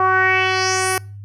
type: tone with low-pass filter sweep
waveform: 10% pulse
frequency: 375.4 Hz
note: F#4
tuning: 25 cents sharp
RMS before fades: -17 dBFS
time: 0-0.98 s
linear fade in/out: 2 ms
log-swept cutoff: 1000 to 12000 Hz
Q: 3.4
effects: noise-tail reverb RT60 0.4 s tail -26 dB re dry + added 101 Hz sine -32 dBFS peak until 1.24 s